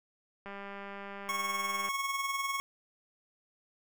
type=click train; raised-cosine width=0.5 ms; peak=-29 dBFS; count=285; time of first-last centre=0.46-1.887 s; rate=199 Hz
type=tone with tremolo; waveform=25% pulse; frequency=1100 Hz; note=C#6; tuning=14 cents flat; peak=-26 dBFS; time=1.29-2.6 s; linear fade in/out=0 ms; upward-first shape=sine; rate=20 Hz; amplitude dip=50%
effects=none